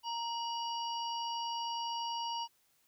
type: harmonic tone with a mistuned harmonic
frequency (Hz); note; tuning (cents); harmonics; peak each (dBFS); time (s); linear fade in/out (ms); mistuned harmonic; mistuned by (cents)
932.3; A#5; 0; 1 / 3 / 5 / 6; -36 / -42 / -46 / -48; 0.03-2.48; 50; 3; +69
effects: white hiss -72 dBFS RMS until 2.87 s